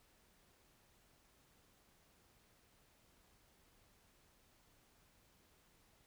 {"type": "silence", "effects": ["pink hiss -71 dBFS RMS until 6.06 s"]}